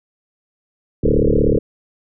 sine tone with frequency modulation, 223.3 Hz, A3, 26 cents sharp, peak -11 dBFS, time 1.03-1.59 s, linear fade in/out 10 ms, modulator 36.4 Hz, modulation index 7.4, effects none

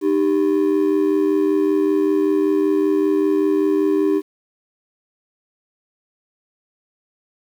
triangle ring-modulated tone, 349.2 Hz, F4, in tune, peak -9 dBFS, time 0.01-4.22 s, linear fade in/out 50 ms, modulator 42.6 Hz, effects tanh soft clip ceiling -5 dBFS + 8-bit

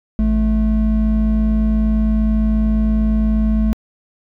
triangle tone pair together, 54.34 / 217 Hz, A1 / A3, -21 / -24 cents, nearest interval 2 octaves, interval 2397 cents, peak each -13 / -13 dBFS, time 0.19-3.73 s, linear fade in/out 0 ms, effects tanh soft clip ceiling -3 dBFS

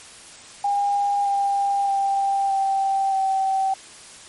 sine tone with pitch steps, 808 / 798.7 / 789.5 / 780.5 / 771.5 Hz, G#5 / G5 / G5 / G5 / G5, -48 / +32 / +12 / -8 / -28 cents, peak -18 dBFS, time 0.64-3.74 s, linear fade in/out 5 ms, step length 620 ms, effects white hiss -43 dBFS RMS until 4.28 s + MP3 48 kbps

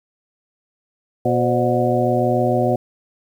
harmonic tone with a mistuned harmonic, 121.5 Hz, B2, 28 cents flat, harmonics 1 / 2 / 3 / 4 / 5 / 6, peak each -22 / -22 / -22 / -22 / -22 / -22 dBFS, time 1.25-2.76 s, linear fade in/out 5 ms, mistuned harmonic 4, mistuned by +120 cents, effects 8-bit

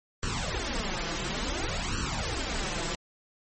pink noise with flanger, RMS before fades -31 dBFS, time 0.23-2.95 s, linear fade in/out 0 ms, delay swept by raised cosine 0.68 to 5.98 ms, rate 0.57 Hz, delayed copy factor +0.95, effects MP3 32 kbps

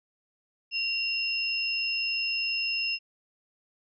sine tone pair together, 2763 / 5205 Hz, F7 / E8, -19 / -23 cents, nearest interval major seventh, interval 1096 cents, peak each -28 / -31 dBFS, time 0.71-2.99 s, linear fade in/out 50 ms, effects none

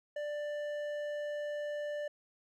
sine tone with hard clipping, 590 Hz, D5, 8 cents sharp, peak -37 dBFS, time 0.16-2.08 s, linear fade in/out 5 ms, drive 8 dB, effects none

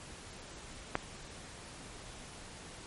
click, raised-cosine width 0.5 ms, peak -14 dBFS, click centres 0.954 s, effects pink hiss -49 dBFS RMS until 2.86 s + MP3 48 kbps

